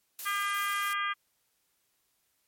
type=noise; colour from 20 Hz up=blue; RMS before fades=-39 dBFS; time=0.19-0.93 s; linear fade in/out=0 ms
type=harmonic tone; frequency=402.6 Hz; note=G4; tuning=46 cents sharp; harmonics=3 / 4 / 5 / 6 / 7 / 8; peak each=-31 / -35 / -36 / -40 / -46 / -40 dBFS; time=0.25-1.14 s; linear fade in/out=20 ms
effects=white hiss -74 dBFS RMS until 2.47 s + MP3 64 kbps